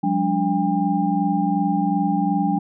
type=tone cluster; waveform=sine; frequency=179.2 / 201.9 / 290.2 / 802 Hz; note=F3 / G#3 / D4 / G5; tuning=+45 / -49 / -21 / +39 cents; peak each=-23 dBFS; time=0.03-2.59 s; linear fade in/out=10 ms; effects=none